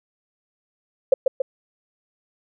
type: tone with echo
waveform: sine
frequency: 528 Hz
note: C5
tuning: 16 cents sharp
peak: -9 dBFS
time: 1.12-1.14 s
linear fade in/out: 5 ms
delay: 140 ms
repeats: 2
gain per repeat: -4 dB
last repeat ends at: 1.42 s
effects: none